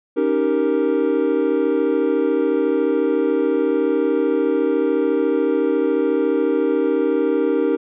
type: chord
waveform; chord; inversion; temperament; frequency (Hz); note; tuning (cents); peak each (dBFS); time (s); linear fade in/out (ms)
triangle; Eb dominant seventh; third; equal; 277.2 / 311.1 / 392 / 466.2; Db4 / Eb4 / G4 / Bb4; 0 / 0 / 0 / 0; -21 / -19 / -20 / -18; 0.16-7.77; 20
effects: resampled to 8000 Hz